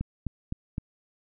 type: click train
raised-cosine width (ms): 5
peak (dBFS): -18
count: 4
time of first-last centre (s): 0.01-0.781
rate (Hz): 3.89
effects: none